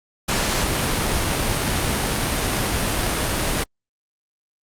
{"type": "noise", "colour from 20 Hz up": "pink", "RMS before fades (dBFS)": -21, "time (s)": [0.28, 3.64], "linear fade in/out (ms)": 10, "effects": ["low-pass 12000 Hz 12 dB/octave", "Opus 48 kbps"]}